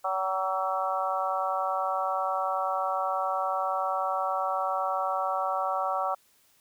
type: harmonic tone with a mistuned harmonic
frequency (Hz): 189.5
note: F#3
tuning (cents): +42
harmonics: 3 / 4 / 5 / 6 / 7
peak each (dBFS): -33 / -30 / -35 / -32 / -33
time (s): 0.04-6.15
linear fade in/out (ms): 10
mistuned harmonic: 5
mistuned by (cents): -19
effects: white hiss -64 dBFS RMS until 6.6 s